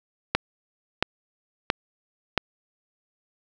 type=click train; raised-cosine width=0.3 ms; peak=-3 dBFS; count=4; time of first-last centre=0.35-2.377 s; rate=1.48 Hz; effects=none